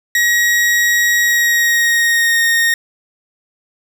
40% pulse tone with pitch glide, 1900 to 1853.4 Hz, A#6 to A#6, +33 to -10 cents, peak -10 dBFS, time 0.15-2.74 s, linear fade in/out 2 ms, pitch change -43 cents, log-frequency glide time 1.24-2.42 s, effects none

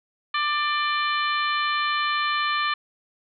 harmonic tone with a mistuned harmonic, 592 Hz, D5, 14 cents sharp, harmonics 2 / 3 / 4 / 5 / 6 / 7, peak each -24 / -28 / -30 / -32 / -34 / -35 dBFS, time 0.34-2.74 s, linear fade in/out 5 ms, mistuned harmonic 5, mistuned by +23 cents, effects none

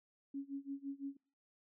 sine tone with tremolo, 277.2 Hz, C#4, in tune, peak -38 dBFS, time 0.34-1.17 s, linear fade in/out 5 ms, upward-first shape sine, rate 5.9 Hz, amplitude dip 95%, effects noise-tail reverb RT60 0.5 s tail -26 dB re dry

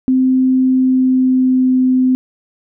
sine tone with pitch glide, 259 to 256.5 Hz, C4 to C4, -17 to -34 cents, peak -9 dBFS, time 0.08-2.15 s, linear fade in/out 0 ms, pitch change -17 cents, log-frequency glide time 0.68-1.78 s, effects none

